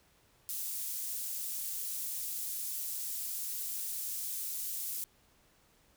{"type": "high-pass noise", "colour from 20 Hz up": "pink", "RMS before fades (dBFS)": -38, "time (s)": [0.49, 5.04], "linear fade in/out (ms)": 0, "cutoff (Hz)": 10000, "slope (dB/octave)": 12, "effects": ["pink hiss -67 dBFS RMS until 5.96 s"]}